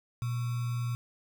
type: tone with sample-and-hold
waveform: sine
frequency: 120 Hz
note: B2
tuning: 49 cents flat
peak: -29 dBFS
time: 0.22-0.95 s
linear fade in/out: 0 ms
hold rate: 1225 Hz
effects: none